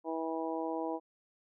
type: harmonic tone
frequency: 162.2 Hz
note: E3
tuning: 28 cents flat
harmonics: 2 / 3 / 4 / 5 / 6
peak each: -37 / -39 / -40 / -41 / -42 dBFS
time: 0.04-1 s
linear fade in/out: 50 ms
effects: none